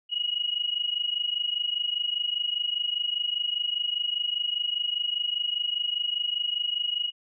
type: tone pair together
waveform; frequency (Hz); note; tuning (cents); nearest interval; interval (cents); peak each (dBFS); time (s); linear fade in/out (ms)
sine; 2889 / 2914; F#7 / F#7; -42 / -27; unison; 15; -28 / -29; 0.09-7.12; 50
effects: none